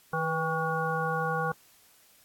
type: harmonic tone with a mistuned harmonic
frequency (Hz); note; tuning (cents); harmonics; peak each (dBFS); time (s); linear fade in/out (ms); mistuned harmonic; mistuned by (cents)
160; D#3; +49; 1 / 3 / 5 / 7 / 9; -33 / -33 / -33 / -33 / -33; 0.13-1.52; 5; 3; +36
effects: white hiss -60 dBFS RMS until 2.24 s + AAC 64 kbps